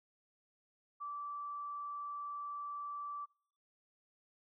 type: tone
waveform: sine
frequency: 1162 Hz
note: D6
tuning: 19 cents flat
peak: -40 dBFS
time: 1-3.26 s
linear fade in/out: 20 ms
effects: noise-tail reverb RT60 0.6 s tail -26 dB re dry